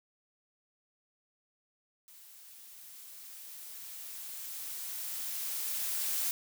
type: noise with level ramp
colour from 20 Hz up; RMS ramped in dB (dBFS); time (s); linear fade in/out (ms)
blue; -55 to -32; 2.08-6.31; 0
effects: none